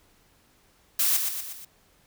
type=noise with echo; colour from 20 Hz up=blue; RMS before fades=-23 dBFS; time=0.99-1.17 s; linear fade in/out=5 ms; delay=120 ms; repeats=4; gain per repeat=-5 dB; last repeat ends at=1.65 s; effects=pink hiss -62 dBFS RMS until 2.06 s